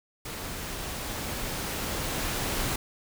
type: noise with level ramp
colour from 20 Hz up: pink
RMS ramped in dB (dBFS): -37 to -29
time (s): 0.25-2.76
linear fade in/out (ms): 5
effects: none